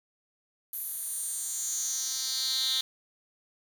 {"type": "tone with high-pass filter sweep", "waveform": "10% pulse", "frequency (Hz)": 261.6, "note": "C4", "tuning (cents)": 0, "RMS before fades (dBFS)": -32, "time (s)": [0.73, 2.81], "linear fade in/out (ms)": 2, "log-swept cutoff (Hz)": [12000, 3600], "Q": 4.3, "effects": ["8-bit"]}